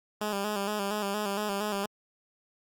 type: tone with vibrato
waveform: 10% pulse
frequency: 204.6 Hz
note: G#3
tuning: 26 cents flat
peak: -21 dBFS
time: 0.21-1.86 s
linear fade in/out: 5 ms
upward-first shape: square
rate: 4.3 Hz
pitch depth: 52 cents each way
effects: Opus 48 kbps